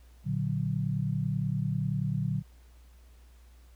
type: chord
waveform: sine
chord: Bb augmented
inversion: none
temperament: equal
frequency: 116.54 / 146.83 / 185 Hz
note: Bb2 / D3 / F#3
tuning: 0 / 0 / 0 cents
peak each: -32 / -30 / -33 dBFS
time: 0.24-2.43 s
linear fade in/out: 50 ms
effects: added 60 Hz sine -52 dBFS peak until 3.75 s + pink hiss -65 dBFS RMS until 3.75 s